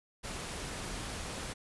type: noise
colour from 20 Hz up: pink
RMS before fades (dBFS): -40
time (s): 0.23-1.54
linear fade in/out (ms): 20
effects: resampled to 24000 Hz